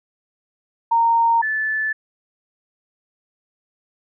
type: tone pair in turn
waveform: sine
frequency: 924 / 1744.3 Hz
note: A#5 / A6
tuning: -16 / -16 cents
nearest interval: major seventh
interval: 1100 cents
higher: second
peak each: -13 / -19 dBFS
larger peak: first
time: 0.91-1.42 / 1.42-1.93 s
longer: neither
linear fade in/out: 10 ms
effects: none